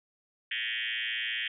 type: tone with frequency modulation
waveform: sine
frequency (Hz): 2505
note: D#7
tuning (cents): +11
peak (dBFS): -30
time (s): 0.51-1.48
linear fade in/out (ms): 5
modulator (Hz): 115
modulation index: 7
effects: none

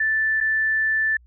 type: tone with dropouts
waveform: sine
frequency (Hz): 1760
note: A6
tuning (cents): 0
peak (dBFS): -18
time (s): 0-1.17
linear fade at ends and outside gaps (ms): 5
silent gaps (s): 0.404-0.409
effects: added 60 Hz sine -49 dBFS peak until 1.26 s

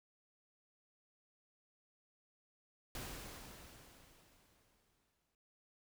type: noise with exponential decay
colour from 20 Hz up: pink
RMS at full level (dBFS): -45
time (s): 2.95-5.35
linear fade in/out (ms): 1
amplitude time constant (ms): 520
effects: none

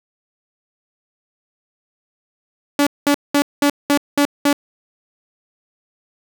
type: tone bursts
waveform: sawtooth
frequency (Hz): 287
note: D4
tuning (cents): -40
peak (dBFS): -8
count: 7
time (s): 2.79-4.529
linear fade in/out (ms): 2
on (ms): 77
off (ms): 200
effects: none

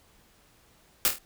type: noise with echo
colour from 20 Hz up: white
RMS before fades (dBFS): -22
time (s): 1.05-1.08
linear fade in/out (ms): 0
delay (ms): 26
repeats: 4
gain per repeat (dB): -6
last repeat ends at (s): 1.184
effects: pink hiss -61 dBFS RMS until 1.25 s

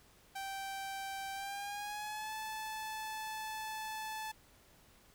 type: tone with pitch glide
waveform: sawtooth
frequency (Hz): 780 to 870.5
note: G5 to A5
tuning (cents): -9 to -19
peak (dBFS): -36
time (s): 0.35-4.32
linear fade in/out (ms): 10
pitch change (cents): +190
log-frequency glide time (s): 1.33-2.34
effects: pink hiss -64 dBFS RMS until 5.14 s

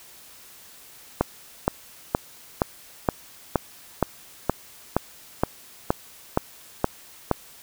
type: click train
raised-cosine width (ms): 1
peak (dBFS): -4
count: 14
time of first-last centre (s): 1.21-7.313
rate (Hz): 2.13
effects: white hiss -48 dBFS RMS until 7.62 s

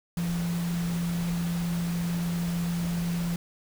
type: tone in noise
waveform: sine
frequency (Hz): 171.6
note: F3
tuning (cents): -30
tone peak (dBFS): -26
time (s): 0.17-3.36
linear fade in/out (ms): 2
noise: pink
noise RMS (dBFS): -39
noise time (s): 0.17-3.36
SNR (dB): +10
effects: none

